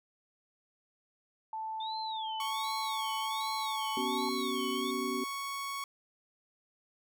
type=tone with pitch glide; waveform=sine; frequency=880 to 873.9 Hz; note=A5 to A5; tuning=0 to -12 cents; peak=-35 dBFS; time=1.53-4.29 s; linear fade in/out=2 ms; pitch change=-12 cents; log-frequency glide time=3.32-3.79 s
type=tone with vibrato; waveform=sine; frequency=3520 Hz; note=A7; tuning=in tune; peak=-40 dBFS; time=1.8-4.91 s; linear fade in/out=5 ms; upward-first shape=sine; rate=1.3 Hz; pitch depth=270 cents each way
type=tone; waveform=sawtooth; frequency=1111 Hz; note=C#6; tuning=4 cents sharp; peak=-32 dBFS; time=2.4-5.84 s; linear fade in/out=2 ms
type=chord; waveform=sine; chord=B suspended second; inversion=none; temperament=equal with one note detuned; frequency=246.9 / 277.2 / 378.2 Hz; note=B3 / C#4 / F#4; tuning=0 / 0 / +38 cents; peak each=-37 / -38 / -36 dBFS; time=3.97-5.24 s; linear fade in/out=2 ms
effects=none